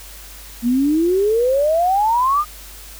sine exponential sweep, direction up, 230 to 1244.5 Hz, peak -13 dBFS, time 0.62-2.45 s, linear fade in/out 50 ms, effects added 50 Hz sine -39 dBFS peak until 2.99 s + white hiss -39 dBFS RMS until 2.99 s

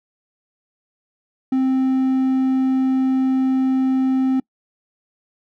triangle tone, 262.2 Hz, C4, 4 cents sharp, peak -13 dBFS, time 1.52-4.4 s, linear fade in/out 5 ms, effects noise-tail reverb RT60 0.1 s tail -26 dB re dry

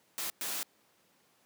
white noise bursts at uneven times, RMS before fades -36 dBFS, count 2, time 0.18-0.3 / 0.41-0.63 s, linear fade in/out 0 ms, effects pink hiss -68 dBFS RMS until 1.45 s + high-pass 200 Hz 12 dB/octave

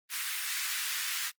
pink high-pass noise, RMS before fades -34 dBFS, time 0.09-1.32 s, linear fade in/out 50 ms, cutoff 1500 Hz, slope 24 dB/octave, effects noise-tail reverb RT60 0.1 s tail -22 dB re dry + Opus 24 kbps

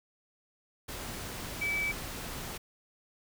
sine tone in noise, 2302 Hz, D7, 35 cents flat, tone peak -29 dBFS, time 1.61-1.92 s, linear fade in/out 10 ms, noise pink, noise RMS -40 dBFS, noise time 0.88-2.58 s, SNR +8 dB, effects none

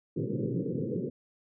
pink band-pass noise, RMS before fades -32 dBFS, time 0.16-1.1 s, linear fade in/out 10 ms, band 110 to 510 Hz, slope 96 dB/octave, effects none

